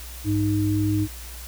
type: tone pair together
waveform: sine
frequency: 102.5 / 309.5 Hz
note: G#2 / D#4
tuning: -22 / -9 cents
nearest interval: octave + perfect fifth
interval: 1913 cents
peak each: -22 dBFS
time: 0.24-1.08 s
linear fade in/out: 50 ms
effects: added 60 Hz sine -37 dBFS peak until 1.47 s + white hiss -41 dBFS RMS until 1.47 s